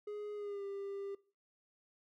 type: tone with pitch glide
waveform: triangle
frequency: 416.7 to 397.2 Hz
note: G#4 to G4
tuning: +6 to +23 cents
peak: -38 dBFS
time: 0.07-1.15 s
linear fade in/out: 5 ms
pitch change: -83 cents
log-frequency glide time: 0.35-0.64 s
effects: noise-tail reverb RT60 0.4 s tail -21 dB re dry